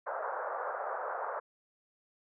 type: band-pass noise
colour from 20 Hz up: pink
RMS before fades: -37 dBFS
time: 0.06-1.4 s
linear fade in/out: 10 ms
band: 490 to 1500 Hz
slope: 48 dB/octave
effects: none